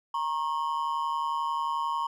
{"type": "ring-modulated tone", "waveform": "triangle", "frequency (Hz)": 1012, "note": "B5", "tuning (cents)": 42, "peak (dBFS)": -22, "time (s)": [0.14, 2.07], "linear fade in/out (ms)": 5, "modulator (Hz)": 75.6, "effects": []}